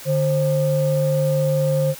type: tone pair together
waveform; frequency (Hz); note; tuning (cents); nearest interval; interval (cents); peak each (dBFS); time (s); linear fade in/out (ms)
sine; 148.7 / 529.9; D3 / C5; +22 / +22; octave + minor seventh; 2200; -18; 0.05-1.95; 50
effects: tanh soft clip ceiling -10 dBFS + white hiss -38 dBFS RMS until 1.99 s